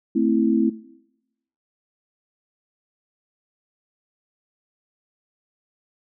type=chord; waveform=sine; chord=A minor; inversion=none; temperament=equal with one note detuned; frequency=222.2 / 261.6 / 329.6 Hz; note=A3 / C4 / E4; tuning=+17 / 0 / 0 cents; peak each=-21 dBFS; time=0.15-0.7 s; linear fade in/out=10 ms; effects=noise-tail reverb RT60 0.9 s tail -19 dB re dry